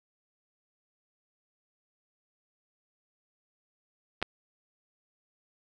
clicks, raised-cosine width 0.3 ms, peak -30 / -10 dBFS, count 2, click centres 4.217 / 4.226 s, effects none

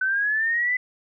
sine linear sweep, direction up, 1508 to 2018 Hz, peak -20 dBFS, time 0.01-0.77 s, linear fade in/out 5 ms, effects none

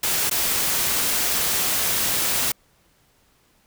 white noise with dropouts, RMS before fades -22 dBFS, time 0.03-2.52 s, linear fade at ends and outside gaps 5 ms, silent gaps 0.298-0.311 s, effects pink hiss -61 dBFS RMS until 3.66 s

